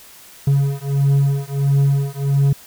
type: beating tone pair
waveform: triangle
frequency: 138.59 / 140.09 Hz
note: C#3 / C#3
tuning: 0 / +19 cents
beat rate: 1.5 Hz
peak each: -15 dBFS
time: 0.47-2.53 s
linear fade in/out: 5 ms
effects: white hiss -43 dBFS RMS until 2.66 s